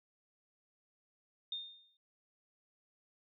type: tone with exponential decay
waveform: sine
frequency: 3647 Hz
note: A#7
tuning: 39 cents flat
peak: -35 dBFS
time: 1.52-1.97 s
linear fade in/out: 2 ms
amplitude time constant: 97 ms
effects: none